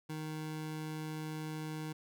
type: tone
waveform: 25% pulse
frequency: 155.56 Hz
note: D#3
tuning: in tune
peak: -35 dBFS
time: 0.09-1.93 s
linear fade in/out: 10 ms
effects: none